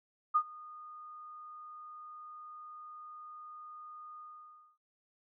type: tone with ADSR envelope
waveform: sine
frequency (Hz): 1228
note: D#6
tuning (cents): -23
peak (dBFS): -22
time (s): 0.34-4.78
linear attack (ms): 19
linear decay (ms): 67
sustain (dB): -24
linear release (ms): 590
effects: none

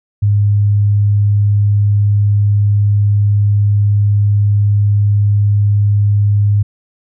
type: tone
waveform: sine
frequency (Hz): 102.7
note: G#2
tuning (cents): -19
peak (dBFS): -8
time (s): 0.22-6.63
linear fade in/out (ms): 10
effects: none

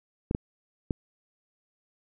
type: clicks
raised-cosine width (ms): 3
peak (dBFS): -14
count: 3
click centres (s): 0.311 / 0.349 / 0.908
effects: none

